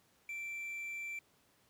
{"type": "tone with quantisation", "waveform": "triangle", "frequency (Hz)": 2344, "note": "D7", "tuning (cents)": -4, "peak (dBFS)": -38, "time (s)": [0.29, 1.19], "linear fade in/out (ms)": 2, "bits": 11, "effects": ["pink hiss -70 dBFS RMS until 1.69 s", "high-pass 100 Hz 12 dB/octave"]}